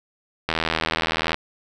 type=click train; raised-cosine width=0.3 ms; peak=-5 dBFS; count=70; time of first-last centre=0.49-1.344 s; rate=80.8 Hz; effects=none